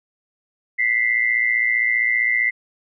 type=tone pair together; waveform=sine; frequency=1977.7 / 2093 Hz; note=B6 / C7; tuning=+2 / 0 cents; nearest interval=minor second; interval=98 cents; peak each=-19 dBFS; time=0.78-2.51 s; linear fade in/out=20 ms; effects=none